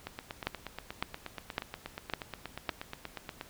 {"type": "two click trains", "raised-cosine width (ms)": 0.3, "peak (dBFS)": [-14, -22], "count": [5, 29], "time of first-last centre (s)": [[0.47, 2.692], [0.07, 3.411]], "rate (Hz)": [1.8, 8.38], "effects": ["pink hiss -55 dBFS RMS until 3.49 s"]}